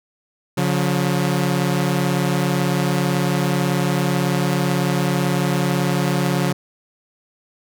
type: tone pair together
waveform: sawtooth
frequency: 141.5 / 179.62 Hz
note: C#3 / F3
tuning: +36 / +49 cents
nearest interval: major third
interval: 413 cents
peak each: -16 dBFS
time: 0.57-6.53 s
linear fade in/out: 10 ms
effects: none